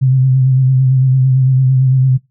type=tone with vibrato; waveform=sine; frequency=130.81 Hz; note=C3; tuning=in tune; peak=-7 dBFS; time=0.01-2.18 s; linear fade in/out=20 ms; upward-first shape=sine; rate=8.9 Hz; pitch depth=36 cents each way; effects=noise-tail reverb RT60 0.2 s tail -21 dB re dry